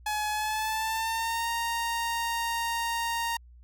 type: tone with pitch glide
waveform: sawtooth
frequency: 847 to 929 Hz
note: G#5 to A#5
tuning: +34 to -6 cents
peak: -24 dBFS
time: 0.06-3.37 s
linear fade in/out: 5 ms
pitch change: +160 cents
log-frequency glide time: 0.31-1.49 s
effects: added 60 Hz sine -49 dBFS peak until 3.63 s